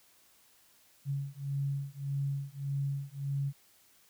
sine beating tone pair, 138.59 / 140.29 Hz, C#3 / C#3, 0 / +21 cents, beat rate 1.7 Hz, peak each -35 / -35 dBFS, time 1.05-3.53 s, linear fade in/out 50 ms, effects white hiss -64 dBFS RMS until 4.09 s

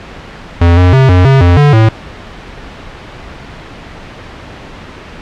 square tone with pitch steps, 85.9 / 89.8 / 132.7 / 90.2 / 134.8 / 87.8 / 145.9 / 110.9 Hz, F2 / F2 / C3 / F#2 / C#3 / F2 / D3 / A2, -28 / +49 / +25 / -44 / -48 / +10 / -11 / +14 cents, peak -4 dBFS, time 0.61-1.89 s, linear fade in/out 5 ms, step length 160 ms, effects pink hiss -29 dBFS RMS until 5.21 s + low-pass 3000 Hz 12 dB/octave

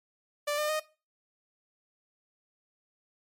sawtooth tone with pitch steps, 587.3 / 602.8 / 618.6 Hz, D5 / D5 / D#5, 0 / +45 / -10 cents, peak -24 dBFS, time 0.47-0.8 s, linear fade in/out 10 ms, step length 110 ms, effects noise-tail reverb RT60 0.3 s tail -18 dB re dry + MP3 64 kbps

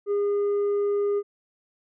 sine tone with tanh clipping, 407.2 Hz, G#4, 34 cents flat, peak -22 dBFS, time 0.06-1.23 s, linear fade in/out 50 ms, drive 3 dB, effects none

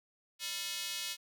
square tone with high-pass filter, 196 Hz, G3, in tune, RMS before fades -39 dBFS, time 0.39-1.17 s, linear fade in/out 50 ms, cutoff 3300 Hz, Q 1.4, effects none

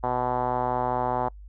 5% pulse tone with low-pass filter, 124.6 Hz, B2, 16 cents sharp, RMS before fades -26 dBFS, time 0.03-1.29 s, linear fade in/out 10 ms, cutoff 850 Hz, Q 3.1, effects noise-tail reverb RT60 0.1 s tail -26 dB re dry + added 50 Hz sine -41 dBFS peak until 1.48 s

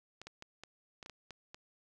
clicks, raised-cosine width 0.2 ms, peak -30 dBFS, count 9, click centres 0.216 / 0.27 / 0.424 / 0.636 / 1.028 / 1.061 / 1.097 / 1.307 / 1.545 s, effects none

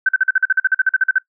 sine tone bursts, 1535 Hz, G6, 37 cents flat, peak -10 dBFS, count 16, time 0.06-1.184 s, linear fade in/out 5 ms, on 29 ms, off 44 ms, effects noise-tail reverb RT60 0.1 s tail -19 dB re dry

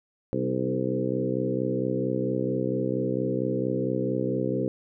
harmonic tone with a mistuned harmonic, 64.4 Hz, C2, 27 cents flat, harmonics 2 / 3 / 4 / 5 / 6 / 7 / 8, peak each -32 / -32 / -32 / -32 / -32 / -32 / -32 dBFS, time 0.33-4.68 s, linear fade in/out 0 ms, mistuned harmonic 5, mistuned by -21 cents, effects none

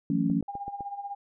sine chord, F# minor seventh, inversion third, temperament just, 166.5 / 185 / 222 / 277.5 Hz, E3 / F#3 / A3 / C#4, +18 / 0 / +16 / +2 cents, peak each -29 / -30 / -29 / -27 dBFS, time 0.1-0.41 s, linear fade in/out 2 ms
click train, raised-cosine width 2 ms, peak -28 dBFS, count 5, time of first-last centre 0.3-0.807 s, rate 7.89 Hz
sine tone with tremolo, 805 Hz, G5, 46 cents sharp, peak -31 dBFS, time 0.48-1.15 s, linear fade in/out 5 ms, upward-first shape sine, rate 16 Hz, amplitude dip 70%
effects none

